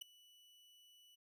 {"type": "tone with ADSR envelope", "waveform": "40% pulse", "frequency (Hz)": 2960, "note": "F#7", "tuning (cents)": 0, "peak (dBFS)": -40, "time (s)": [0.01, 1.16], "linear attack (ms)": 10, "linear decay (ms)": 4, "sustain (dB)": -23, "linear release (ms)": 17, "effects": []}